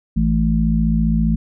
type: harmonic tone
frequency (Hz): 55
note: A1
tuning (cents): 0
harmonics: 1 / 3 / 4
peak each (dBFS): -18 / -18 / -18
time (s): 0.16-1.36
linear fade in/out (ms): 10
effects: none